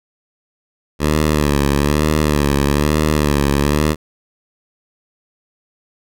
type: tone with vibrato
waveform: 10% pulse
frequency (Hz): 73.6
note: D2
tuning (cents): +4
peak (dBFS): -5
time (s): 0.99-3.96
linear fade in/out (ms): 50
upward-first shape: sine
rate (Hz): 1.1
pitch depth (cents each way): 78
effects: none